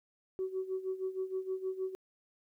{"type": "tone with tremolo", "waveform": "sine", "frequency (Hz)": 377.1, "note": "F#4", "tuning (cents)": 33, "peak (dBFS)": -30, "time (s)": [0.39, 1.95], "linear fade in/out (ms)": 0, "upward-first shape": "sine", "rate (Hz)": 6.4, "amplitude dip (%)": 80, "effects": ["tanh soft clip ceiling -27 dBFS", "12-bit"]}